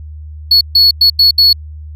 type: tone bursts at uneven times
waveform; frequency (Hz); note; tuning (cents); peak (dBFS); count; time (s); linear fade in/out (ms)
triangle; 4386; C#8; -19; -3; 5; 0.51-0.61 / 0.75-0.91 / 1.01-1.1 / 1.19-1.31 / 1.38-1.53; 5
effects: added 76 Hz sine -26 dBFS peak until 1.95 s